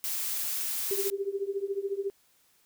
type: noise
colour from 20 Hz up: blue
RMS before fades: -32 dBFS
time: 0.04-1.1 s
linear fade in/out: 0 ms
type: tone with tremolo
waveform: sine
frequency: 395.9 Hz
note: G4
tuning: 17 cents sharp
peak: -25 dBFS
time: 0.91-2.1 s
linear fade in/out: 0 ms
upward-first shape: triangle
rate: 14 Hz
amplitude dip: 95%
effects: white hiss -66 dBFS RMS until 2.65 s